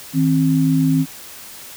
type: tone pair together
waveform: sine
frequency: 158.6 / 265.7 Hz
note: D#3 / C4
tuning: +33 / +27 cents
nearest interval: major sixth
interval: 894 cents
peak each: -16 / -15 dBFS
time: 0.13-1.06 s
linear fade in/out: 50 ms
effects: white hiss -37 dBFS RMS until 1.76 s